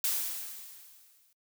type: noise with exponential decay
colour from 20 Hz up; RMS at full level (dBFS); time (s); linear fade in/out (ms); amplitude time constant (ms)
blue; -28; 0.04-1.33; 2; 280
effects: noise-tail reverb RT60 0.1 s tail -24 dB re dry